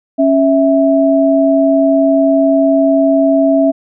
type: tone pair together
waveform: sine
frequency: 275.7 / 655.7 Hz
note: C#4 / E5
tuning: -9 / -9 cents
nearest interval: octave + minor third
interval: 1500 cents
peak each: -10 dBFS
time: 0.18-3.72 s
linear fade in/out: 20 ms
effects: none